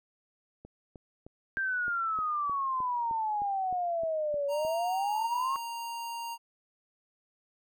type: click train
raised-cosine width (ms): 2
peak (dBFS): -33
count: 14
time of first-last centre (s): 0.65-4.65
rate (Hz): 3.25
type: exponential two-way sweep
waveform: sine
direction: down then up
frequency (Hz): 1591 to 561 to 1101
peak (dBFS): -28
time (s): 1.57-5.56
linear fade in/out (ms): 0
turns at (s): 4.47
type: tone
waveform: square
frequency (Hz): 932.3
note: A#5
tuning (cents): 0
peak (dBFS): -36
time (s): 4.48-6.38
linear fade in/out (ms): 50
effects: none